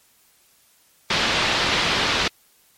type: low-pass noise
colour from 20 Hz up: white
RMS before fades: -21 dBFS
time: 1.1-2.28 s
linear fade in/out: 5 ms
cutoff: 4300 Hz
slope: 24 dB/octave
effects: white hiss -58 dBFS RMS until 2.77 s + MP3 64 kbps